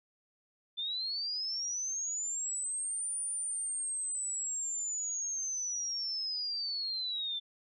sine linear two-way sweep, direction up then down, 3520 to 9420 to 3520 Hz, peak -33 dBFS, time 0.77-7.4 s, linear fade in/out 20 ms, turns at 3.19 s, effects none

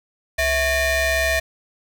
30% pulse ring-modulated tone, 586 Hz, D5, 4 cents flat, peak -12 dBFS, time 0.38-1.4 s, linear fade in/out 10 ms, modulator 1240 Hz, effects none

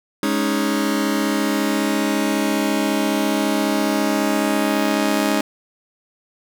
sawtooth chord, Ab suspended fourth, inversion none, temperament just, 207.7 / 276.9 / 311.5 Hz, Ab3 / Db4 / Eb4, 0 / -2 / +2 cents, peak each -18 dBFS, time 0.23-5.41 s, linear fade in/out 2 ms, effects none

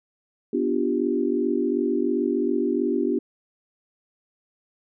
sine chord, G dominant seventh, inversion first, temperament equal, 246.9 / 293.7 / 349.2 / 392 Hz, B3 / D4 / F4 / G4, 0 / 0 / 0 / 0 cents, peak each -26 dBFS, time 0.53-3.19 s, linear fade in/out 5 ms, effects none

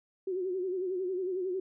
sine tone with vibrato, 370 Hz, F#4, in tune, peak -30 dBFS, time 0.27-1.6 s, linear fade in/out 5 ms, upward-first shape sine, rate 11 Hz, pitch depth 75 cents each way, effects none

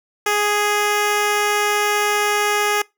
10% pulse tone, 415.3 Hz, G#4, in tune, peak -8 dBFS, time 0.26-2.82 s, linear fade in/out 5 ms, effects noise-tail reverb RT60 0.2 s tail -23 dB re dry

